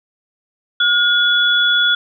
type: tone pair together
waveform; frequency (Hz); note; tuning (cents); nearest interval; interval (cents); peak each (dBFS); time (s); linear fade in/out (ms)
sine; 1432 / 3406; F6 / G#7; +43 / +43; octave + minor third; 1500; -14 / -14; 0.8-1.95; 5
effects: none